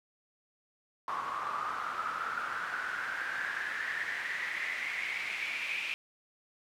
pink noise with band-pass filter sweep, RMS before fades -36 dBFS, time 1.08-5.94 s, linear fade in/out 0 ms, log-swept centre 1100 to 2500 Hz, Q 7.6, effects none

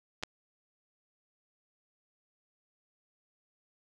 clicks, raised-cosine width 0.2 ms, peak -28 / -15 dBFS, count 2, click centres 0.227 / 0.235 s, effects none

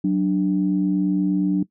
sine tone pair together, 186.31 / 294.9 Hz, F#3 / D4, +12 / +7 cents, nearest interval minor sixth, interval 795 cents, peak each -19 dBFS, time 0.04-1.63 s, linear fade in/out 5 ms, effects noise-tail reverb RT60 0.1 s tail -19 dB re dry + tanh soft clip ceiling -9 dBFS

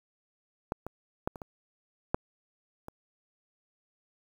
clicks, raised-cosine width 1 ms, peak -16 / -23 / -15 / -28 / -26 / -11 / -27 dBFS, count 7, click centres 0.721 / 0.866 / 1.275 / 1.358 / 1.418 / 2.145 / 2.884 s, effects 8-bit

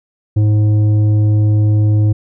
sine tone with tanh clipping, 105.8 Hz, G#2, 33 cents sharp, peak -10 dBFS, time 0.36-2.13 s, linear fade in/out 10 ms, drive 8 dB, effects none

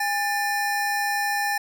square tone pair together, 814 / 1772.3 Hz, G#5 / A6, -35 / +12 cents, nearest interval octave + minor second, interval 1347 cents, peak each -26 dBFS, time 0-1.58 s, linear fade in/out 5 ms, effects none

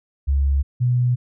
sine tone pair in turn, 69.3 / 123.48 Hz, C#2 / B2, 0 / 0 cents, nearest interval minor seventh, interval 1000 cents, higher second, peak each -15 dBFS, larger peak neither, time 0.27-0.63 / 0.8-1.16 s, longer neither, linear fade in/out 20 ms, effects none

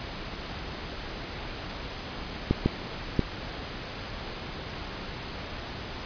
clicks, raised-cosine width 3 ms, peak -8 dBFS, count 3, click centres 2.51 / 2.66 / 3.193 s, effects pink hiss -37 dBFS RMS until 6.05 s + resampled to 11025 Hz

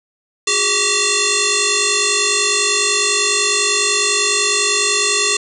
sine tone with frequency modulation, 1910 Hz, A#6, 42 cents sharp, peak -13 dBFS, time 0.47-5.37 s, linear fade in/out 5 ms, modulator 774 Hz, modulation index 8, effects none

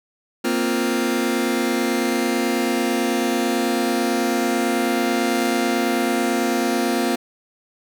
sawtooth chord, Bb suspended second, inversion none, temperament just, 233.1 / 262.2 / 349.6 Hz, Bb3 / C4 / F4, 0 / +4 / +2 cents, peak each -19 dBFS, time 0.44-7.16 s, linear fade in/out 10 ms, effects none

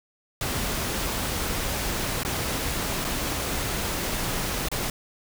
pink noise with dropouts, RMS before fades -28 dBFS, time 0.41-4.9 s, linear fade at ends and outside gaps 2 ms, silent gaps 2.234-2.249 / 3.045-3.048 / 4.686-4.715 s, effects none

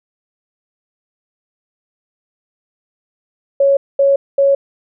sine tone bursts, 554.4 Hz, C#5, in tune, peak -8 dBFS, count 3, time 3.6-4.55 s, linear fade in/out 5 ms, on 170 ms, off 220 ms, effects none

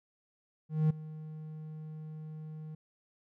triangle tone with ADSR envelope, 155.56 Hz, D#3, in tune, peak -20 dBFS, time 0.69-2.75 s, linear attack 210 ms, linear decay 10 ms, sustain -19 dB, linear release 5 ms, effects none

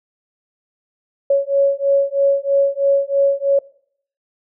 sine beating tone pair, 554.4 / 557.5 Hz, C#5 / C#5, 0 / +10 cents, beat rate 3.1 Hz, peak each -16 dBFS, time 1.3-3.59 s, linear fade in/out 5 ms, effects noise-tail reverb RT60 0.6 s tail -21 dB re dry

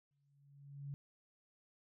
sine tone with exponential growth, 141 Hz, C#3, 30 cents sharp, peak -40 dBFS, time 0.11-0.94 s, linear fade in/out 0 ms, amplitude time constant 180 ms, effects none

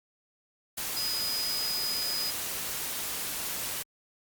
sine tone in noise, 4978 Hz, D#8, in tune, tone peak -30 dBFS, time 0.96-2.31 s, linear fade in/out 10 ms, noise white, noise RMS -34 dBFS, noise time 0.77-3.83 s, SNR +1 dB, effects Opus 48 kbps

